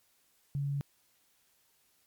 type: tone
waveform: sine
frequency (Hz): 141.1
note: C#3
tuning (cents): +31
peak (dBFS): -30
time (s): 0.55-0.81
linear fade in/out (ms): 0
effects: white hiss -70 dBFS RMS until 2.06 s + MP3 96 kbps